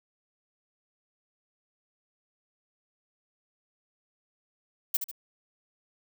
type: noise with echo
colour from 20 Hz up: violet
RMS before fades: -25 dBFS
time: 4.94-4.97 s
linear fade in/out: 5 ms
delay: 72 ms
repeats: 2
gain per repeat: -7 dB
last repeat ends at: 5.114 s
effects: none